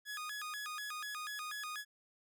sawtooth tone with vibrato, 1443 Hz, F#6, 44 cents flat, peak -37 dBFS, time 0.05-1.85 s, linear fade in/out 50 ms, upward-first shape square, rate 4.1 Hz, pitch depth 270 cents each way, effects none

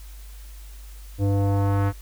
square tone with low-pass filter sweep, 99.6 Hz, G2, 28 cents sharp, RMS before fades -21 dBFS, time 1.18-1.93 s, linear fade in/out 50 ms, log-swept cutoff 440 to 1600 Hz, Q 1.4, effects added 50 Hz sine -38 dBFS peak until 2.01 s + white hiss -51 dBFS RMS until 2.01 s

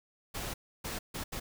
pink noise bursts at uneven times, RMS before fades -38 dBFS, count 4, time 0.34-0.54 / 0.84-0.99 / 1.14-1.24 / 1.32-1.4 s, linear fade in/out 10 ms, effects none

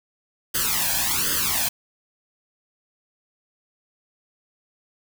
white noise with flanger, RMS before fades -23 dBFS, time 0.54-1.69 s, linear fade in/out 10 ms, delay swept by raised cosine 0.62 to 1.23 ms, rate 1.3 Hz, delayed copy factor +1, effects none

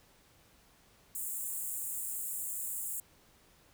pink high-pass noise, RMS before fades -38 dBFS, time 1.15-3 s, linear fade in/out 2 ms, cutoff 7200 Hz, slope 96 dB/octave, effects pink hiss -64 dBFS RMS until 3.73 s

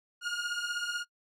sawtooth beating tone pair, 1420 / 1436 Hz, F6 / F6, +28 / +48 cents, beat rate 16 Hz, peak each -31 dBFS, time 0.21-1.05 s, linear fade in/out 50 ms, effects noise-tail reverb RT60 0.1 s tail -24 dB re dry + low-pass 7000 Hz 12 dB/octave

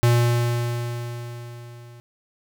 square tone with level ramp, 119.4 Hz, A#2, 42 cents sharp, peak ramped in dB -14 to -43 dBFS, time 0.03-2 s, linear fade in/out 0 ms, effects none

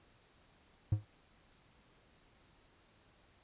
triangle tone with exponential decay, 104.5 Hz, G#2, 11 cents sharp, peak -22 dBFS, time 0.92-1.05 s, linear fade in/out 5 ms, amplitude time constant 27 ms, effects pink hiss -67 dBFS RMS until 3.43 s + resampled to 8000 Hz

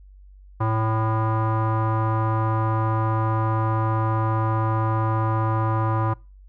square tone with low-pass filter, 110.6 Hz, A2, 9 cents sharp, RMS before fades -22 dBFS, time 0.6-6.14 s, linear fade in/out 10 ms, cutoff 1100 Hz, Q 4.8, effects noise-tail reverb RT60 0.3 s tail -24 dB re dry + added 48 Hz sine -44 dBFS peak until 6.48 s

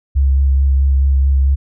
sine tone with vibrato, 68 Hz, C#2, 33 cents flat, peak -9 dBFS, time 0.15-1.56 s, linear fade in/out 20 ms, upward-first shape sine, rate 4.6 Hz, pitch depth 20 cents each way, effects none

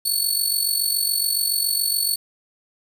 15% pulse tone with amplitude modulation, 4435 Hz, C#8, in tune, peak -10 dBFS, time 0.05-2.16 s, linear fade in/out 10 ms, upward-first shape sine, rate 47.1 Hz, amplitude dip 65%, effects 7-bit

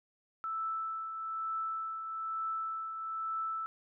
sine tone with tremolo, 1318.5 Hz, E6, in tune, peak -32 dBFS, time 0.44-3.66 s, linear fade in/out 0 ms, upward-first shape triangle, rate 1.1 Hz, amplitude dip 50%, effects none

